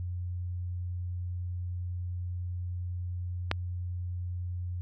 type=click; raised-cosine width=0.3 ms; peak=-10 dBFS; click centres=3.514 s; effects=added 89 Hz sine -32 dBFS peak until 4.81 s